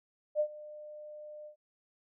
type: tone with ADSR envelope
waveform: sine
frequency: 602 Hz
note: D5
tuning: 43 cents sharp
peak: -24 dBFS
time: 0.35-1.56 s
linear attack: 49 ms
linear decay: 75 ms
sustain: -20 dB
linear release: 100 ms
effects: none